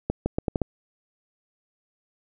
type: accelerating click train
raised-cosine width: 2 ms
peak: -10 dBFS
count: 6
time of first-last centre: 0.1-0.617 s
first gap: 160 ms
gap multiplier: 0.78
effects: none